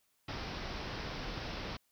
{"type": "low-pass noise", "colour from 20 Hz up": "pink", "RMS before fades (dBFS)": -41, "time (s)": [0.28, 1.77], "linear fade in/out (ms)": 5, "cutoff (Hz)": 5600, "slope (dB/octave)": 96, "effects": ["white hiss -75 dBFS RMS until 1.91 s"]}